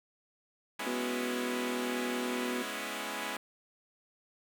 5% pulse chord, C# minor seventh, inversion second, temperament equal, 207.7 / 246.9 / 277.2 / 329.6 Hz, G#3 / B3 / C#4 / E4, 0 / 0 / 0 / 0 cents, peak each -30 dBFS, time 0.79-3.37 s, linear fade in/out 5 ms
harmonic tone, 123.47 Hz, B2, in tune, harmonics 2 / 3 / 4, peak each -34 / -38 / -40 dBFS, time 0.86-2.63 s, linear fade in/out 10 ms
effects none

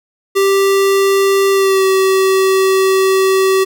square tone with pitch glide, 392 to 382.4 Hz, G4 to G4, 0 to -43 cents, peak -10 dBFS, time 0.35-3.65 s, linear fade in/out 20 ms, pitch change -43 cents, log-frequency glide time 1.52-1.85 s, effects none

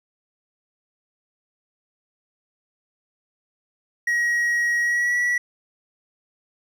triangle tone with pitch glide, 1900 to 1942.2 Hz, A#6 to B6, +33 to -29 cents, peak -17 dBFS, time 4.07-5.38 s, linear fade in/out 5 ms, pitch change +38 cents, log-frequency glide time 4.82-5.17 s, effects none

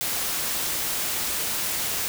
white noise, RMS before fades -27 dBFS, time 0.01-2.08 s, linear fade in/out 0 ms, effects none

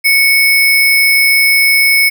sine tone with sample-and-hold, 2217 Hz, C#7, in tune, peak -6 dBFS, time 0.04-2.1 s, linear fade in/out 20 ms, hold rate 7350 Hz, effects none

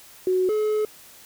sine / triangle tone pair in turn, 370 / 427.4 Hz, F#4 / G#4, 0 / +50 cents, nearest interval major second, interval 250 cents, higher second, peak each -18 dBFS, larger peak neither, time 0.27-0.49 / 0.49-0.85 s, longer second, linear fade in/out 2 ms, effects white hiss -48 dBFS RMS until 1.25 s

